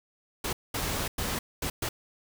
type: noise bursts at uneven times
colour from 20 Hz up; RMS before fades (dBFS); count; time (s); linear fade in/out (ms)
pink; -31; 5; 0.44-0.53 / 0.74-1.08 / 1.18-1.39 / 1.62-1.7 / 1.82-1.89; 5
effects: none